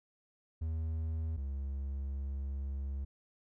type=tone pair in turn; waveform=triangle; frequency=80.1 / 68.58 Hz; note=E2 / C#2; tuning=-49 / -18 cents; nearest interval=minor third; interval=269 cents; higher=first; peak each=-31 / -33 dBFS; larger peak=first; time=0.61-1.37 / 1.37-3.05 s; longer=second; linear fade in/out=10 ms; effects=none